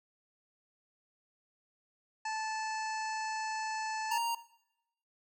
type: harmonic tone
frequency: 874 Hz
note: A5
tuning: 12 cents flat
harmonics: 1 / 2 / 3 / 5 / 6 / 7 / 8 / 9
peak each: -35 / -41 / -45 / -49 / -51 / -52 / -53 / -54 dBFS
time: 2.25-4.18 s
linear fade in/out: 5 ms
type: tone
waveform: square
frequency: 932.3 Hz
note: A#5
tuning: in tune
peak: -31 dBFS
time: 4.11-4.35 s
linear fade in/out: 5 ms
effects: noise-tail reverb RT60 0.8 s tail -17 dB re dry